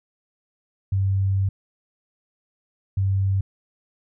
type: tone bursts at uneven times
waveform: sine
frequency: 97 Hz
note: G2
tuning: 18 cents flat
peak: -18 dBFS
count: 2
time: 0.92-1.49 / 2.97-3.41 s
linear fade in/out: 5 ms
effects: none